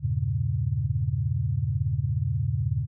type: chord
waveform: sine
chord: E diminished seventh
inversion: none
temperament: equal with one note detuned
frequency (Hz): 82.41 / 100 / 116.54 / 138.59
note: E2 / G2 / Bb2 / Db3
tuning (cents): 0 / +35 / 0 / 0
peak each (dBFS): -31 / -29 / -28 / -28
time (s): 0-2.87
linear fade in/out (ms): 50
effects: none